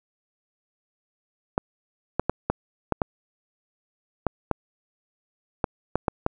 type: clicks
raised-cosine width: 1 ms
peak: -7 dBFS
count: 12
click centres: 1.579 / 2.196 / 2.296 / 2.5 / 2.923 / 3.018 / 4.267 / 4.513 / 5.642 / 5.956 / 6.082 / 6.264 s
effects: none